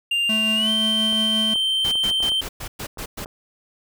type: tone with pitch glide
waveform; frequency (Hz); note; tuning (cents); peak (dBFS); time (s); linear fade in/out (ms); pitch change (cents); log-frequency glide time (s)
triangle; 2794 to 3118; F7 to G7; 0 to -10; -17; 0.11-2.41; 5; +190; 0.55-0.7
type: tone with tremolo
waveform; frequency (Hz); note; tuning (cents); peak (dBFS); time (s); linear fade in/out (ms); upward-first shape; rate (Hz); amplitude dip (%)
square; 218.3; A3; -13; -24; 0.29-1.54; 5; sine; 5.7; 25
type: clicks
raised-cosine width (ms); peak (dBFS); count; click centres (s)
1; -23; 9; 1.127 / 1.558 / 1.955 / 2.059 / 2.112 / 2.204 / 2.319 / 2.973 / 3.259
type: noise bursts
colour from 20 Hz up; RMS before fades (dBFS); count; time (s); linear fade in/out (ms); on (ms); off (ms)
pink; -31; 8; 1.84-3.25; 10; 80; 110
effects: none